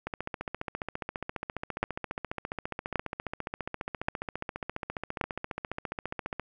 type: two click trains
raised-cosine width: 0.5 ms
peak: -11 / -18 dBFS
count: 4 / 94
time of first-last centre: 1.83-5.212 / 0.07-6.397 s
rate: 0.887 / 14.7 Hz
effects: none